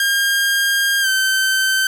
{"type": "tone with pitch glide", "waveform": "sawtooth", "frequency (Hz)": [1612, 1544.5], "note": ["G6", "G6"], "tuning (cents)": [48, -26], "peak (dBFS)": -11, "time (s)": [0, 1.87], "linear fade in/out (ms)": 2, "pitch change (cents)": -74, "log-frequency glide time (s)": [1.01, 1.08], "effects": []}